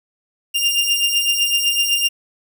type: beating tone pair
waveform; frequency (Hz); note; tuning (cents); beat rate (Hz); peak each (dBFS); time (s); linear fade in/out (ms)
sawtooth; 2794 / 2801.9; F7 / F7; 0 / +5; 7.9; -17 / -14; 0.54-2.09; 20
effects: none